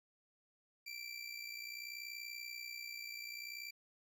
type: tone with amplitude modulation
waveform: 25% pulse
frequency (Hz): 2346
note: D7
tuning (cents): -2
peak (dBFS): -38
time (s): 0.86-3.71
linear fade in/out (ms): 10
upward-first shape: sine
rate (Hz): 60.6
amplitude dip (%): 65
effects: none